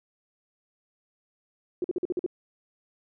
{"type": "tone bursts", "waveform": "sine", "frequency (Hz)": 357.8, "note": "F4", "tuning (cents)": 42, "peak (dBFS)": -24, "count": 7, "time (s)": [1.82, 2.263], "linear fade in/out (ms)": 2, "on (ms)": 23, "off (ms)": 47, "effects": []}